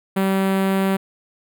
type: tone with notch filter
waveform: sawtooth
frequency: 192.8 Hz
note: G3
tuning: 28 cents flat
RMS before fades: -19 dBFS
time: 0.16-0.97 s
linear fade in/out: 10 ms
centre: 5700 Hz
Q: 0.64
effects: none